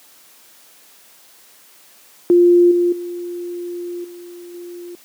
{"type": "tone with level steps", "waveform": "sine", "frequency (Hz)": 350, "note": "F4", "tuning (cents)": 4, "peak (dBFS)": [-7, -12, -24, -33, -30], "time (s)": [2.3, 4.95], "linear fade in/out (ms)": 0, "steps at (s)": [2.71, 2.92, 4.04, 4.54], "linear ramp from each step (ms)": 5, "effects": ["white hiss -48 dBFS RMS until 5.04 s", "high-pass 200 Hz 12 dB/octave"]}